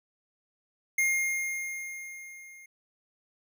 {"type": "tone with level ramp", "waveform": "square", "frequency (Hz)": 2128, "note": "C7", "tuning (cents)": 29, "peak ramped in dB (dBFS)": [-23, -49], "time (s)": [0.98, 2.66], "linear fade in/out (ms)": 5, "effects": []}